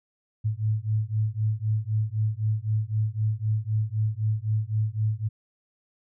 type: beating tone pair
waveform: sine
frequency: 106.4 / 110.3 Hz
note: G#2 / A2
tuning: +42 / +5 cents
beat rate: 3.9 Hz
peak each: -26 dBFS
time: 0.44-5.29 s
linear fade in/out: 20 ms
effects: none